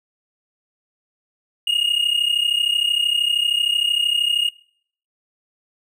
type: tone pair together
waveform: triangle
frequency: 2843 / 2876 Hz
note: F7 / F#7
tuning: +30 / -50 cents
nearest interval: unison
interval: 20 cents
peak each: -18 dBFS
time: 1.67-4.49 s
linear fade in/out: 5 ms
effects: noise-tail reverb RT60 0.6 s tail -23 dB re dry